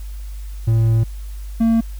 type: tone pair in turn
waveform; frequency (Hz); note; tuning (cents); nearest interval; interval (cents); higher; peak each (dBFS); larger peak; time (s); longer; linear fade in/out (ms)
triangle; 113 / 227.2; A2 / A#3; +47 / -44; octave; 1209; second; -10; neither; 0.67-1.04 / 1.6-1.81; first; 10
effects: added 50 Hz sine -27 dBFS peak until 1.99 s + white hiss -48 dBFS RMS until 1.99 s